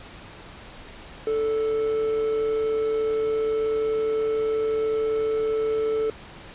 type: tone with amplitude modulation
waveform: triangle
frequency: 439.6 Hz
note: A4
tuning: 2 cents flat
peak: -18 dBFS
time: 1.27-6.1 s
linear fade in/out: 2 ms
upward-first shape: sine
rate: 137 Hz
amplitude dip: 30%
effects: pink hiss -43 dBFS RMS until 6.54 s + resampled to 8000 Hz